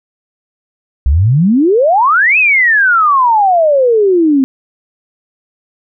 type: exponential two-way sweep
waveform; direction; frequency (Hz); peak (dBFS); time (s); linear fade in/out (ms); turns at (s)
sine; up then down; 61.6 to 2622 to 258.4; -6; 1.06-4.44; 0; 2.38
effects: none